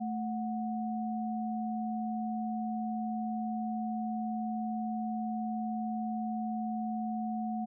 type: tone pair together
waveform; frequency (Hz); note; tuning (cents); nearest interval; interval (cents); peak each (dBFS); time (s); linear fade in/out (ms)
sine; 219.9 / 733.7; A3 / F#5; -1 / -15; octave + major sixth; 2086; -33 / -37; 0-7.66; 20
effects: none